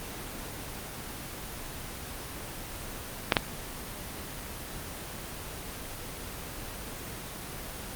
clicks, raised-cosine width 0.3 ms, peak -3 dBFS, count 2, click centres 3.322 / 3.368 s, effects pink hiss -39 dBFS RMS until 7.95 s + Opus 24 kbps

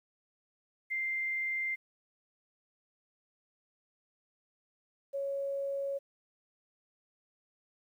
sine tone pair in turn, 2093 / 554.4 Hz, C7 / C#5, 0 / 0 cents, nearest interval octave + major seventh, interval 2300 cents, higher first, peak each -31 / -32 dBFS, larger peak first, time 0.9-1.76 / 5.13-5.99 s, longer neither, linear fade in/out 20 ms, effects 11-bit

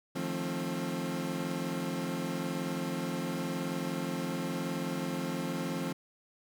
30% pulse chord, F dominant seventh, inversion third, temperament equal with one note detuned, 155.56 / 174.61 / 220 / 266.2 Hz, Eb3 / F3 / A3 / C4, 0 / 0 / 0 / +30 cents, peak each -38 / -34 / -38 / -34 dBFS, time 0.15-5.93 s, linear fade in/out 10 ms, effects none

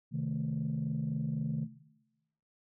sine chord, A diminished, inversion first, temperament equal with one note detuned, 131.87 / 155.56 / 220 Hz, C3 / Eb3 / A3, +14 / 0 / 0 cents, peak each -35 / -33 / -37 dBFS, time 0.11-1.68 s, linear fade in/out 50 ms, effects noise-tail reverb RT60 1.0 s tail -18 dB re dry + tanh soft clip ceiling -25 dBFS

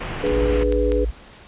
pink low-pass noise, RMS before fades -29 dBFS, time 0-0.64 s, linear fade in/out 10 ms, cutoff 3200 Hz, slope 48 dB/octave
sine chord, G# diminished, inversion second, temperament equal, 293.7 / 415.3 / 493.9 Hz, D4 / G#4 / B4, 0 / 0 / 0 cents, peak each -25 / -22 / -21 dBFS, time 0.23-1.05 s, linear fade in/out 10 ms
clicks, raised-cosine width 0.2 ms, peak -14 dBFS, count 3, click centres 0.266 / 0.724 / 0.92 s
sine tone, 55 Hz, A1, in tune, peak -20 dBFS, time 0.31-1.11 s, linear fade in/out 10 ms
effects pink hiss -45 dBFS RMS until 1.47 s + resampled to 8000 Hz

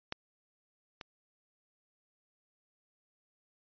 clicks, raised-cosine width 0.2 ms, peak -17 / -25 dBFS, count 2, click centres 0.124 / 1.012 s, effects resampled to 11025 Hz

